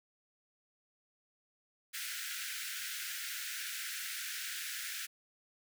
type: high-pass noise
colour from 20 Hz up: pink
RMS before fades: -41 dBFS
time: 1.93-5.07 s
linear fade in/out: 20 ms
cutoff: 1400 Hz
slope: 96 dB/octave
effects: none